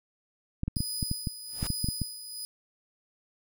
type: clicks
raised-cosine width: 5 ms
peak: -17 dBFS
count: 12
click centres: 0.634 / 0.68 / 0.768 / 0.805 / 1.028 / 1.114 / 1.272 / 1.629 / 1.703 / 1.844 / 1.887 / 2.017 s
type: tone with tremolo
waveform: 20% pulse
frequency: 4978 Hz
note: D#8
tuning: in tune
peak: -26 dBFS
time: 0.76-2.45 s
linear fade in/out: 0 ms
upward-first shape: sine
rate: 1.2 Hz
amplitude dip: 65%
type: noise with exponential growth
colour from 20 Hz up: pink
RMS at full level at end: -35 dBFS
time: 1.45-1.67 s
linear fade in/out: 2 ms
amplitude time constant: 47 ms
effects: none